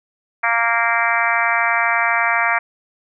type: harmonic tone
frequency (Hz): 232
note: A#3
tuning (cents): -8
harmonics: 3 / 4 / 5 / 6 / 7 / 8 / 9 / 10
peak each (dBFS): -23 / -23 / -23 / -23 / -23 / -23 / -23 / -23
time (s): 0.43-2.59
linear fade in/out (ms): 10
effects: none